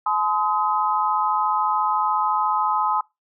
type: tone cluster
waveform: sine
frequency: 853 / 1027 / 1264 Hz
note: G#5 / C6 / D#6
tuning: +46 / -33 / +27 cents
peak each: -23 dBFS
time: 0.06-3.01 s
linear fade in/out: 5 ms
effects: noise-tail reverb RT60 0.2 s tail -22 dB re dry